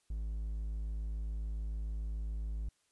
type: tone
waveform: triangle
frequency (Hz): 53.5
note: A1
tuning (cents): -48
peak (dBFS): -33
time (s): 0.1-2.69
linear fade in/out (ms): 5
effects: white hiss -75 dBFS RMS until 2.91 s + resampled to 24000 Hz